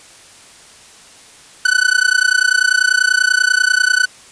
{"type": "tone with amplitude modulation", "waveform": "45% pulse", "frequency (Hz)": 1498, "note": "F#6", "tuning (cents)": 21, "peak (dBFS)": -7, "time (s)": [1.65, 4.06], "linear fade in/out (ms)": 5, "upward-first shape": "sine", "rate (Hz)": 30.2, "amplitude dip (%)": 95, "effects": ["white hiss -42 dBFS RMS until 4.31 s", "resampled to 22050 Hz"]}